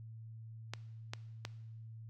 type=clicks; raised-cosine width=0.2 ms; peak=-22 dBFS; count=3; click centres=0.736 / 1.135 / 1.451 s; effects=noise-tail reverb RT60 1.0 s tail -19 dB re dry + added 112 Hz sine -47 dBFS peak until 2.09 s

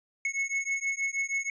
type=beating tone pair; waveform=square; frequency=2191 / 2197.3 Hz; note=C#7 / C#7; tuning=-21 / -16 cents; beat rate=6.3 Hz; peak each=-32 / -32 dBFS; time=0.25-1.5 s; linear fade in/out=2 ms; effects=resampled to 16000 Hz

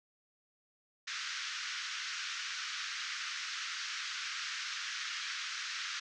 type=band-pass noise; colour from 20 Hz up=pink; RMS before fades=-40 dBFS; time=1.07-6 s; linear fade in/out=10 ms; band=1300 to 6400 Hz; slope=48 dB/octave; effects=none

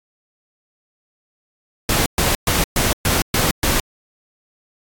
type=noise bursts; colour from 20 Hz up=pink; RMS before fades=-17 dBFS; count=7; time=1.89-3.8 s; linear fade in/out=2 ms; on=170 ms; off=120 ms; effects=AAC 64 kbps

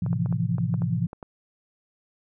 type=chord; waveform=sine; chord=F major seventh; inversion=first; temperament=equal; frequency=110 / 130.81 / 164.81 / 174.61 Hz; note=A2 / C3 / E3 / F3; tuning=0 / 0 / 0 / 0 cents; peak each=-28 dBFS; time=0.02-1.07 s; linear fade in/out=5 ms
type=clicks; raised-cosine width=1 ms; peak=-24 dBFS; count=9; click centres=0.063 / 0.13 / 0.26 / 0.326 / 0.583 / 0.741 / 0.82 / 1.131 / 1.228 s
effects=none

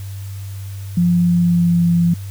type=tone with pitch glide; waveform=sine; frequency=174.61 to 171.31 Hz; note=F3 to F3; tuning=0 to -33 cents; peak=-11 dBFS; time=0.97-2.14 s; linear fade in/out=5 ms; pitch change=-33 cents; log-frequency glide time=1.25-1.87 s; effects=added 98 Hz sine -26 dBFS peak until 2.3 s + white hiss -43 dBFS RMS until 2.3 s

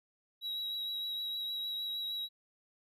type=tone with vibrato; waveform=triangle; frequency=3868 Hz; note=B7; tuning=37 cents flat; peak=-34 dBFS; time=0.41-2.29 s; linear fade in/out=50 ms; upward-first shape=triangle; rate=6.5 Hz; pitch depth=20 cents each way; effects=none

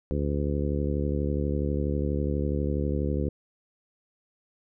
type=harmonic tone; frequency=72.2 Hz; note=D2; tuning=29 cents flat; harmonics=1 / 2 / 3 / 4 / 5 / 6 / 7; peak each=-28 / -31 / -33 / -34 / -35 / -36 / -36 dBFS; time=0.11-3.29 s; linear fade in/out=0 ms; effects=none

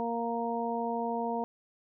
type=harmonic tone; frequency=233.1 Hz; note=A#3; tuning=in tune; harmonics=1 / 2 / 3 / 4; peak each=-35 / -35 / -35 / -35 dBFS; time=0-1.44 s; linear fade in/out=0 ms; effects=none

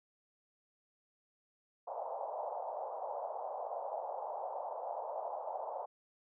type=band-pass noise; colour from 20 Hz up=pink; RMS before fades=-41 dBFS; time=1.87-5.86 s; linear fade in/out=10 ms; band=560 to 910 Hz; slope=48 dB/octave; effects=none

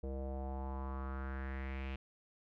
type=tone with low-pass filter sweep; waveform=square; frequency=66.7 Hz; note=C2; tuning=34 cents sharp; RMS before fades=-41 dBFS; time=0.03-1.96 s; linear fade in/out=5 ms; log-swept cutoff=510 to 2700 Hz; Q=3.8; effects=none

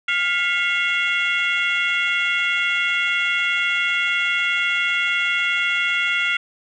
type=tone cluster; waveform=sine; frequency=1408 / 1995 / 2163 / 2766 / 3347 Hz; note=F6 / B6 / C#7 / F7 / G#7; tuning=+14 / +17 / -43 / -17 / +13 cents; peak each=-22 / -26 / -22 / -23 / -27 dBFS; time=0.08-6.37 s; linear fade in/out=5 ms; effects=tanh soft clip ceiling -11 dBFS

